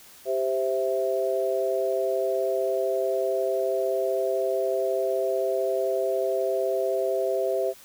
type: chord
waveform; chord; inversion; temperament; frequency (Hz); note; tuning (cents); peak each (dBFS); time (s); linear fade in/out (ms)
sine; C major; second; equal; 392 / 523.3 / 659.3; G4 / C5 / E5; 0 / 0 / 0; -27; 0.25-7.74; 50
effects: white hiss -50 dBFS RMS until 7.84 s